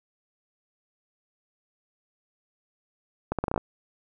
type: accelerating click train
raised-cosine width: 1 ms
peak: -12 dBFS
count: 8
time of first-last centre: 3.32-3.578 s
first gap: 67 ms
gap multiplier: 0.79
effects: none